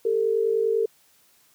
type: tone pair together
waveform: sine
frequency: 401.2 / 451.3 Hz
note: G4 / A4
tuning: +40 / +44 cents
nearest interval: major second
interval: 204 cents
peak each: -25 / -21 dBFS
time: 0.05-0.86 s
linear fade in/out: 5 ms
effects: white hiss -60 dBFS RMS until 1.54 s + high-pass 60 Hz 12 dB/octave